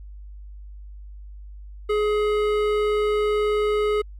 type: tone with hard clipping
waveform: triangle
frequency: 420.8 Hz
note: G#4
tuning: 23 cents sharp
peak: -21 dBFS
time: 1.89-4.02 s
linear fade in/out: 10 ms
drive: 17 dB
effects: added 50 Hz sine -37 dBFS peak until 4.19 s